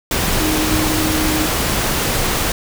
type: tone in noise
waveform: sine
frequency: 311.1 Hz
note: D#4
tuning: in tune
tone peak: -19 dBFS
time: 0.4-1.47 s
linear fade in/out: 2 ms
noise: pink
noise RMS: -18 dBFS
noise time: 0.11-2.52 s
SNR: -4 dB
effects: none